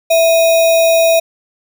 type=tone with sample-and-hold; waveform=sine; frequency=659.3 Hz; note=E5; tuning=in tune; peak=-7 dBFS; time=0.1-1.2 s; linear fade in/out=10 ms; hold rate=3150 Hz; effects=none